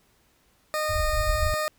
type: tone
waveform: 20% pulse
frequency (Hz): 614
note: D#5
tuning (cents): -23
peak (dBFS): -20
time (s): 0.74-1.68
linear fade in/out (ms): 0
type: low-pass noise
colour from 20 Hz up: pink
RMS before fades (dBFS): -27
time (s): 0.89-1.54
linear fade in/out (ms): 0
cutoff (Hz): 100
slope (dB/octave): 96
effects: pink hiss -64 dBFS RMS until 1.78 s